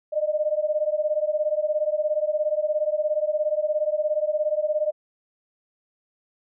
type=beating tone pair; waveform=sine; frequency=600 / 617 Hz; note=D5 / D#5; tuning=+37 / -15 cents; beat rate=17 Hz; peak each=-24 dBFS; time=0.12-4.92 s; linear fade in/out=20 ms; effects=none